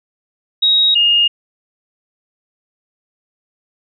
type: tone pair in turn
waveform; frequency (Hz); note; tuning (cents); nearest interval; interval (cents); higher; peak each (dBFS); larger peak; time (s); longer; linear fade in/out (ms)
sine; 3792 / 2841; A#7 / F7; +29 / +29; perfect fourth; 500; first; -9; neither; 0.62-0.95 / 0.95-1.28; neither; 10
effects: none